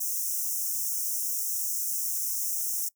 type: high-pass noise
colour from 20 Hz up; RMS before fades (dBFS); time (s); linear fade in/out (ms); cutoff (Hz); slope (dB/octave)
white; -30; 0-2.89; 10; 5500; 96
effects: noise-tail reverb RT60 0.1 s tail -22 dB re dry